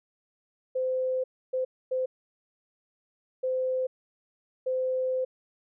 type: tone bursts at uneven times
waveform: sine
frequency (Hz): 515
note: C5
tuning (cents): -28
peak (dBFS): -25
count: 5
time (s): 0.75-1.24 / 1.53-1.65 / 1.91-2.06 / 3.43-3.87 / 4.66-5.25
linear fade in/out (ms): 10
effects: none